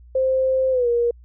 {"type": "tone with pitch glide", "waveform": "sine", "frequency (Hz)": [523.3, 474.4], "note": ["C5", "A#4"], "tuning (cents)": [0, 30], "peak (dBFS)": -16, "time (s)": [0.15, 1.11], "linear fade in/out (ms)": 5, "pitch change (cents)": -170, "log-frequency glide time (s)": [0.71, 0.88], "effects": ["added 60 Hz sine -43 dBFS peak until 1.24 s"]}